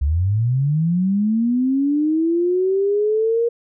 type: linear sweep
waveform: sine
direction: up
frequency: 66.2 to 473.3 Hz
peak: -15 dBFS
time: 0.01-3.49 s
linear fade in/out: 10 ms
effects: none